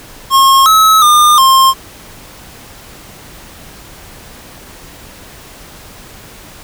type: tone with pitch steps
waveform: square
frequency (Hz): 1079 / 1290 / 1209 / 1061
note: C#6 / E6 / D6 / C6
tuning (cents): -47 / -38 / +50 / +24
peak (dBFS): -5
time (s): 0.3-1.74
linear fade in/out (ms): 50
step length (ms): 360
effects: pink hiss -35 dBFS RMS until 6.63 s